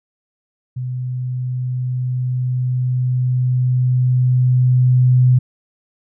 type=tone with level ramp; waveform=sine; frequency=126.3 Hz; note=B2; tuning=39 cents sharp; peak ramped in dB=-21 to -8 dBFS; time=0.76-5.39 s; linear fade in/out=10 ms; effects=none